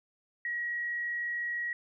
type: tone with frequency modulation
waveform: sine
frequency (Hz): 1907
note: A#6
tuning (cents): +39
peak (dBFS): -31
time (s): 0.45-1.73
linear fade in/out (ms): 2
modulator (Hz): 44.1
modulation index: 0.32
effects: none